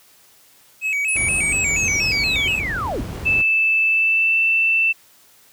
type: tone with vibrato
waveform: triangle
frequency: 2415 Hz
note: D7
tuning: 48 cents sharp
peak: -17 dBFS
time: 0.81-2.62 s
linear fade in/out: 50 ms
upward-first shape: square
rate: 4.2 Hz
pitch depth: 110 cents each way
type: linear sweep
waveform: sine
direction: down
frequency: 10520 to 196 Hz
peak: -22 dBFS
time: 1.08-3.01 s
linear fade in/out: 5 ms
type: noise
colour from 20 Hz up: brown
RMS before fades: -25 dBFS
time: 1.15-3.42 s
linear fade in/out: 10 ms
type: tone with pitch glide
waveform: sine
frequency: 2634 to 2665 Hz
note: E7 to E7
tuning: -2 to +18 cents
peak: -14 dBFS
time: 3.25-4.93 s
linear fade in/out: 20 ms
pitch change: +20 cents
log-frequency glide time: 3.85-4.39 s
effects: white hiss -52 dBFS RMS until 5.52 s + high-pass 60 Hz 12 dB/octave